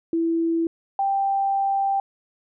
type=tone pair in turn; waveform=sine; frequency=331.1 / 787.5 Hz; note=E4 / G5; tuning=+8 / +8 cents; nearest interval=octave + minor third; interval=1500 cents; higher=second; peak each=-19 / -19 dBFS; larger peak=neither; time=0.13-0.67 / 0.99-2 s; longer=second; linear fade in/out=2 ms; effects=none